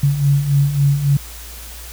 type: beating tone pair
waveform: sine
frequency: 138.59 / 142.19 Hz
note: C#3 / C#3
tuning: 0 / +44 cents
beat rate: 3.6 Hz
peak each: -19 / -13 dBFS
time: 0.03-1.17 s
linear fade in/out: 5 ms
effects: added 58 Hz sine -34 dBFS peak until 1.92 s + white hiss -36 dBFS RMS until 1.92 s